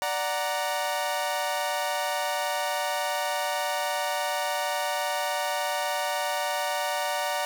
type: chord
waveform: sawtooth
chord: D augmented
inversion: none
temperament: equal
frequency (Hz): 587.3 / 740 / 932.3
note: D5 / F#5 / A#5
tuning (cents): 0 / 0 / 0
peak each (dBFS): -27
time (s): 0.02-7.45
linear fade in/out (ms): 0
effects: none